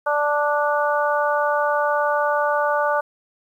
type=harmonic tone; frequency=293.7 Hz; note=D4; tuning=in tune; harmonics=2 / 3 / 4 / 5; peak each=-21 / -23 / -24 / -25 dBFS; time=0.06-3.01 s; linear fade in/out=10 ms; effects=9-bit